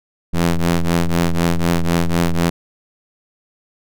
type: ring-modulated tone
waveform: sawtooth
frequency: 85.8 Hz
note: F2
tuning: 30 cents flat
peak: -7 dBFS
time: 0.33-2.5 s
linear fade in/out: 10 ms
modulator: 83.8 Hz
effects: none